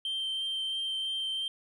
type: tone with vibrato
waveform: sine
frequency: 3136 Hz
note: G7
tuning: in tune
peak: -28 dBFS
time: 0.05-1.48 s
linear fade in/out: 2 ms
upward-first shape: triangle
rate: 3 Hz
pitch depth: 11 cents each way
effects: tanh soft clip ceiling -29 dBFS